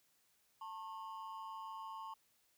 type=ring-modulated tone; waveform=triangle; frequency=987.8 Hz; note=B5; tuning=in tune; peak=-40 dBFS; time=0.61-2.14 s; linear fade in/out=5 ms; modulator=96.7 Hz; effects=white hiss -75 dBFS RMS until 2.57 s